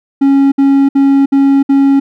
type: tone bursts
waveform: triangle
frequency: 275.5 Hz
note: C#4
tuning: 11 cents flat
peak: -3 dBFS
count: 5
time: 0.21-2 s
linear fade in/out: 10 ms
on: 310 ms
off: 60 ms
effects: none